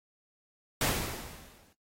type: noise with exponential decay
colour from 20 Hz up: pink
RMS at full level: -26 dBFS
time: 0.81-1.73 s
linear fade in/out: 2 ms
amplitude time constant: 200 ms
effects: noise-tail reverb RT60 0.2 s tail -23 dB re dry + AAC 48 kbps